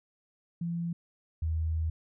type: tone pair in turn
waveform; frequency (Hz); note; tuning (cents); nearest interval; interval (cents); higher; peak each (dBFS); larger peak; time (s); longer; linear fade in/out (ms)
sine; 170 / 80.23; F3 / E2; -46 / -46; octave + minor second; 1300; first; -30 / -27; second; 0.61-0.93 / 1.42-1.9; second; 5
effects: none